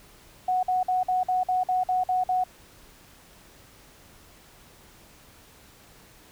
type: tone bursts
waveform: sine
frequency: 737 Hz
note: F#5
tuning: 7 cents flat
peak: -21 dBFS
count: 10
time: 0.48-2.439 s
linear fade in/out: 5 ms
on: 150 ms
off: 51 ms
effects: pink hiss -53 dBFS RMS until 6.31 s